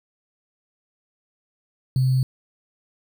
sine tone with sample-and-hold, 130 Hz, C3, 11 cents flat, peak -16 dBFS, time 1.96-2.23 s, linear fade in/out 2 ms, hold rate 4410 Hz, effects none

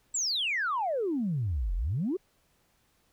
sine exponential two-way sweep, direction down then up, 7902 to 39.98 to 410.5 Hz, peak -26 dBFS, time 0.14-2.17 s, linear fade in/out 10 ms, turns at 1.75 s, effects tanh soft clip ceiling -22 dBFS + pink hiss -69 dBFS RMS until 3.12 s

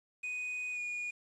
triangle tone with pitch glide, 2489 to 2445 Hz, D#7 to D#7, 0 to -31 cents, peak -34 dBFS, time 0.23-1.11 s, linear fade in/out 10 ms, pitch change -31 cents, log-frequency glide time 0.71-0.8 s, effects resampled to 22050 Hz + 10-bit

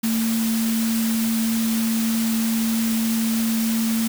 sine tone in noise, 225.4 Hz, A3, 42 cents sharp, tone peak -19 dBFS, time 0.03-4.08 s, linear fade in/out 10 ms, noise white, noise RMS -29 dBFS, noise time 0.03-4.08 s, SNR +7 dB, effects none

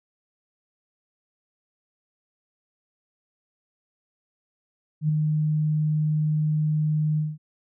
sine tone with ADSR envelope, 153.2 Hz, D#3, 27 cents flat, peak -17 dBFS, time 5.01-7.38 s, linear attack 80 ms, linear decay 6 ms, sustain -3 dB, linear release 200 ms, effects none

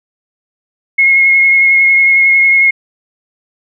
sine tone with vibrato, 2162 Hz, C#7, 44 cents flat, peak -5 dBFS, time 0.98-2.71 s, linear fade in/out 10 ms, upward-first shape triangle, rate 11 Hz, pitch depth 18 cents each way, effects none

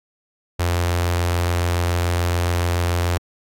sawtooth tone with notch filter, 87 Hz, F2, 6 cents flat, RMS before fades -20 dBFS, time 0.59-3.18 s, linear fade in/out 10 ms, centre 200 Hz, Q 0.82, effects AAC 64 kbps

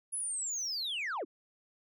sine linear sweep, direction down, 10548 to 233.1 Hz, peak -31 dBFS, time 0.12-1.25 s, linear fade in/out 20 ms, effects tanh soft clip ceiling -32 dBFS

